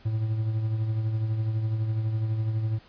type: tone with tremolo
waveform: triangle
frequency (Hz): 110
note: A2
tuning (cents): 0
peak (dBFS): -20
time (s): 0.05-2.79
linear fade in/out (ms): 10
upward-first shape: triangle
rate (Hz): 12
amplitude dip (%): 50
effects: pink hiss -55 dBFS RMS until 2.88 s + resampled to 11025 Hz

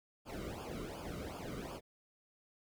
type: noise with flanger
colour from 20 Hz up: brown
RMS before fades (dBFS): -44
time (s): 0.25-1.81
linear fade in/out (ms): 50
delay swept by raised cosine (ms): 0.5 to 1.2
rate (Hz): 2.7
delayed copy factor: -1
effects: none

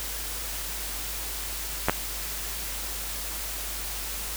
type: clicks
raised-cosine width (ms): 0.5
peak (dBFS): -6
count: 2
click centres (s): 1.885 / 1.896
effects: added 50 Hz sine -38 dBFS peak until 4.36 s + white hiss -34 dBFS RMS until 4.36 s

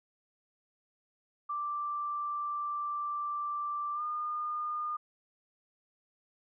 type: tone with pitch glide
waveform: sine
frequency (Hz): 1175 to 1215.7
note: D6 to D#6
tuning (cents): +1 to -41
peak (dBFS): -32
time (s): 1.49-4.97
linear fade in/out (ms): 10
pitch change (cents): +58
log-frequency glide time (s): 3.94-4.02
effects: none

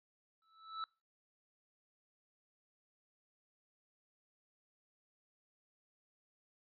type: tone with exponential growth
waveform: square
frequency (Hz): 1312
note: E6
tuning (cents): -9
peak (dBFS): -37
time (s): 0.42-0.84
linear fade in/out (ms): 1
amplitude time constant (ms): 91
effects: noise-tail reverb RT60 0.3 s tail -25 dB re dry + resampled to 11025 Hz

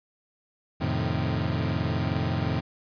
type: chord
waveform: 30% pulse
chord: F dominant seventh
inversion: none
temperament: equal with one note detuned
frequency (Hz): 87.31 / 110 / 129.76 / 155.56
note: F2 / A2 / C3 / Eb3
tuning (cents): 0 / 0 / -14 / 0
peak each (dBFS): -28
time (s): 0.8-2.61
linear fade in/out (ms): 20
effects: resampled to 11025 Hz

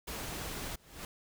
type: noise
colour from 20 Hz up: pink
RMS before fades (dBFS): -40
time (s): 0.07-0.76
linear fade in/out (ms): 10
type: noise with exponential growth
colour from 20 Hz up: pink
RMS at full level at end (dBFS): -41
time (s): 0.63-1.05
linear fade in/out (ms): 2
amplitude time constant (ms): 91
effects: none

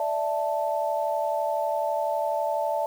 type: chord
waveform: sine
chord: D suspended second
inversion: none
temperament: equal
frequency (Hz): 587.3 / 659.3 / 880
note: D5 / E5 / A5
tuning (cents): 0 / 0 / 0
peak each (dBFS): -28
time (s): 0-2.86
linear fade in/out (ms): 2
effects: 8-bit

